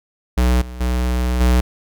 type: tone with level steps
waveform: square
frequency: 61.74 Hz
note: B1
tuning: in tune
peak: -13 / -30 / -17 / -12 dBFS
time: 0.37-1.61 s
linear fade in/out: 10 ms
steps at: 0.61 / 0.8 / 1.4 s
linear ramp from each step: 10 ms
effects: none